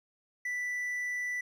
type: tone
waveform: triangle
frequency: 1975.5 Hz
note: B6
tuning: in tune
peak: -30 dBFS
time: 0.45-1.41 s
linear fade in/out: 5 ms
effects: none